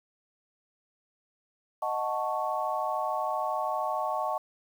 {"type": "chord", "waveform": "sine", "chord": "D# half-diminished seventh", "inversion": "none", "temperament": "equal with one note detuned", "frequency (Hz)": [622.3, 735.3, 880, 1108.7], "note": ["D#5", "F#5", "A5", "C#6"], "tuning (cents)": [0, -11, 0, 0], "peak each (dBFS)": -33, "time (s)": [1.82, 4.38], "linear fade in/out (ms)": 5, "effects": ["9-bit"]}